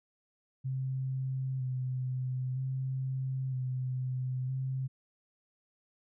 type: tone with vibrato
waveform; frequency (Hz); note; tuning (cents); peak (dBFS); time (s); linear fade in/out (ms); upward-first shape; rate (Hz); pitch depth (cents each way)
sine; 130; C3; -11; -31; 0.64-4.88; 20; square; 0.52; 23
effects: none